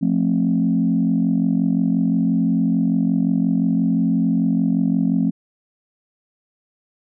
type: chord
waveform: sine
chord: F major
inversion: none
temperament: equal with one note detuned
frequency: 174.61 / 220 / 266 Hz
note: F3 / A3 / C4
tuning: 0 / 0 / +29 cents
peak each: -19 dBFS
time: 0.01-5.31 s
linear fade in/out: 20 ms
effects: tanh soft clip ceiling -8 dBFS